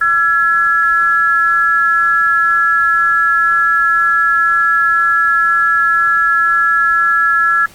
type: tone pair together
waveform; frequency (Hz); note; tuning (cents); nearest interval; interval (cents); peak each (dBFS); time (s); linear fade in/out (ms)
sine; 1349 / 1689.4; E6 / G#6; +40 / +29; major third; 389; -12; 0.01-7.66; 5
effects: pink hiss -41 dBFS RMS until 7.74 s + Opus 24 kbps